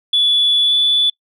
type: tone with pitch glide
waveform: sine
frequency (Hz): 3436 to 3464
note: A7 to A7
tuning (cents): -42 to -28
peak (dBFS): -10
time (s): 0.13-1.1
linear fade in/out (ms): 5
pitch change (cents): +14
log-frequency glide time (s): 0.64-0.73
effects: noise-tail reverb RT60 0.1 s tail -25 dB re dry + tanh soft clip ceiling -6 dBFS